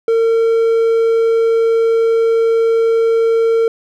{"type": "tone", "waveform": "triangle", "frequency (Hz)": 455.3, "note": "A#4", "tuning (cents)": -41, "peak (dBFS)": -8, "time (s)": [0.08, 3.68], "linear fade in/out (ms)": 2, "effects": []}